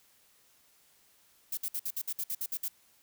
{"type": "noise bursts", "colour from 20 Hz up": "violet", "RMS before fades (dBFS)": -34, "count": 11, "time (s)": [1.52, 2.683], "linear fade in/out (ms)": 5, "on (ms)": 53, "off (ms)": 58, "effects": ["white hiss -65 dBFS RMS until 3.02 s"]}